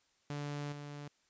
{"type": "tone with level steps", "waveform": "sawtooth", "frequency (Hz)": 145.3, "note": "D3", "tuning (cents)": -18, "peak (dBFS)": [-34, -40], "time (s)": [0.3, 1.08], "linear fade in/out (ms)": 2, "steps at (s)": 0.72, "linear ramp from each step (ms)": 5, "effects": ["white hiss -73 dBFS RMS until 1.29 s", "resampled to 16000 Hz"]}